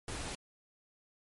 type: noise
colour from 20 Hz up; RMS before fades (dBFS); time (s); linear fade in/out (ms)
pink; -40; 0.08-0.35; 2
effects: MP3 48 kbps